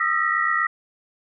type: tone cluster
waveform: sine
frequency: 1238 / 1335 / 1866 / 1934 Hz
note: D#6 / E6 / A#6 / B6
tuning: -9 / +22 / +1 / -37 cents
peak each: -25 / -24 / -26 / -23 dBFS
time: 0-0.67 s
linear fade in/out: 5 ms
effects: none